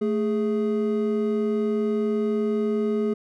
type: tone pair together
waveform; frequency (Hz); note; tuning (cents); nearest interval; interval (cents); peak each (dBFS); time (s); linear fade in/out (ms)
triangle; 220 / 415.9; A3 / G#4; 0 / +2; major seventh; 1102; -22; 0.01-3.14; 10
effects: none